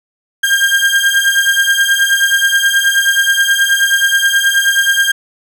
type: beating tone pair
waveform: 35% pulse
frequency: 1600 / 1609.4 Hz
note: G6 / G6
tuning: +35 / +45 cents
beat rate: 9.4 Hz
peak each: -11 dBFS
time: 0.43-5.12 s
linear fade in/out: 10 ms
effects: none